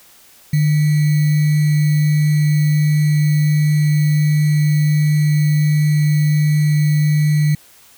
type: tone with sample-and-hold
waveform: sine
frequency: 150.7 Hz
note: D3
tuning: 45 cents sharp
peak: -11 dBFS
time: 0.53-7.55 s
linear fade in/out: 5 ms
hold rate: 2100 Hz
effects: white hiss -47 dBFS RMS until 7.97 s